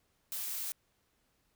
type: noise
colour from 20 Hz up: blue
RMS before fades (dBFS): -38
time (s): 0.32-0.72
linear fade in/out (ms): 0
effects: pink hiss -75 dBFS RMS until 1.55 s